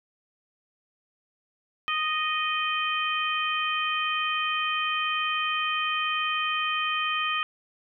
harmonic tone, 621 Hz, D#5, 3 cents flat, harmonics 2 / 3 / 4 / 5, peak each -28 / -33 / -30 / -31 dBFS, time 1.88-7.43 s, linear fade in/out 0 ms, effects none

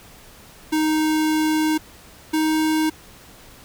square tone pair in turn, 311.1 / 313.1 Hz, D#4 / D#4, 0 / +11 cents, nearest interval unison, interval 11 cents, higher second, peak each -18 dBFS, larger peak neither, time 0.72-1.78 / 2.33-2.9 s, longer first, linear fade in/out 10 ms, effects pink hiss -46 dBFS RMS until 3.64 s

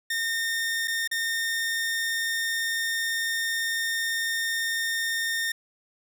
sawtooth tone with dropouts, 1826 Hz, A#6, 36 cents flat, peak -22 dBFS, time 0.1-5.52 s, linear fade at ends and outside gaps 5 ms, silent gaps 0.875-0.879 / 1.076-1.113 s, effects none

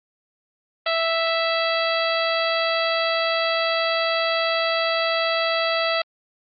harmonic tone, 659.3 Hz, E5, in tune, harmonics 1 / 2 / 3 / 4 / 5 / 6 / 7, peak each -23 / -26 / -28 / -29 / -30 / -31 / -31 dBFS, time 0.86-6.02 s, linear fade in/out 5 ms, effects Opus 24 kbps

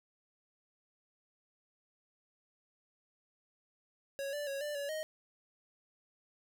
square tone with pitch steps, 553 / 585 / 552 / 591 / 567 / 624 Hz, C#5 / D5 / C#5 / D5 / C#5 / D#5, -4 / -7 / -7 / +11 / +39 / +5 cents, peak -37 dBFS, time 4.19-5.03 s, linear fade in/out 0 ms, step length 140 ms, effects none

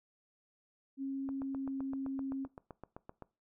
sine tone with pitch glide, 271.3 to 269.6 Hz, C#4 to C#4, -37 to -48 cents, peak -35 dBFS, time 0.97-2.48 s, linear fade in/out 50 ms, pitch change -11 cents, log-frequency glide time 1.36-1.7 s
click train, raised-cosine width 1 ms, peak -32 dBFS, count 16, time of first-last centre 1.29-3.223 s, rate 7.76 Hz
effects noise-tail reverb RT60 0.3 s tail -21 dB re dry

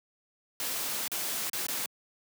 white noise with dropouts, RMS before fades -33 dBFS, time 0.6-1.86 s, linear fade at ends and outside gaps 1 ms, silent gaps 1.079-1.117 / 1.497-1.532 / 1.668-1.684 s, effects high-pass 150 Hz 12 dB/octave

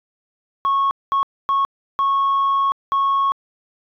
sine tone bursts at uneven times, 1100 Hz, C#6, 14 cents flat, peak -13 dBFS, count 5, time 0.65-0.91 / 1.12-1.23 / 1.49-1.65 / 1.99-2.72 / 2.92-3.32 s, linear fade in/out 0 ms, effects tanh soft clip ceiling -13 dBFS

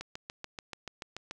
click train, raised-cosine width 0.2 ms, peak -22 dBFS, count 10, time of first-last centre 0.01-1.311 s, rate 6.92 Hz, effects none

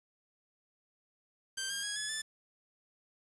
10% pulse tone with pitch steps, 1568 / 1612.1 / 1657.4 / 1704 / 1751.9 Hz, G6 / G6 / G#6 / G#6 / A6, 0 / +48 / -4 / +44 / -8 cents, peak -26 dBFS, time 1.57-2.22 s, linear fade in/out 10 ms, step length 130 ms, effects resampled to 24000 Hz + 9-bit

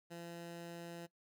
15% pulse tone, 170.4 Hz, F3, 42 cents flat, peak -40 dBFS, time 0.1-1.07 s, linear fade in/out 20 ms, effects noise-tail reverb RT60 0.1 s tail -19 dB re dry

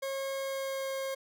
40% pulse tone with pitch glide, 542 to 537.3 Hz, C#5 to C5, -39 to +46 cents, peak -32 dBFS, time 0.02-1.15 s, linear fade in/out 10 ms, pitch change -15 cents, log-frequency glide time 0.39-0.93 s, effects none

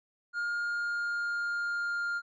triangle tone with pitch glide, 1416 to 1403 Hz, F6 to F6, +23 to +8 cents, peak -28 dBFS, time 0.33-2.22 s, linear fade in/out 50 ms, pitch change -15 cents, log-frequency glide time 0.61-2.07 s, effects resampled to 16000 Hz

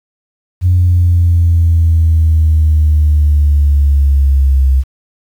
sine exponential sweep, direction down, 90.3 to 65.9 Hz, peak -5 dBFS, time 0.61-4.84 s, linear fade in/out 50 ms, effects tanh soft clip ceiling -2 dBFS + 7-bit

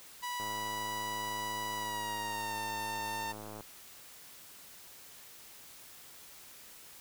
sawtooth tone with pitch glide, 980 to 903.9 Hz, B5 to A5, -14 to +46 cents, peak -32 dBFS, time 0.22-3.33 s, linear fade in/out 20 ms, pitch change -140 cents, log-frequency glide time 1.77-2.59 s
click train, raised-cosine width 1 ms, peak -32 dBFS, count 341, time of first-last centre 0.4-3.608 s, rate 106 Hz
effects white hiss -53 dBFS RMS until 7 s

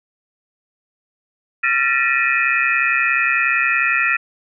sine tone cluster, 1369 / 1775 / 1912 / 2427 / 2558 Hz, F6 / A6 / A#6 / D#7 / D#7, -35 / +15 / +43 / -44 / +47 cents, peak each -21 dBFS, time 1.63-4.17 s, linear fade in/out 10 ms, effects none

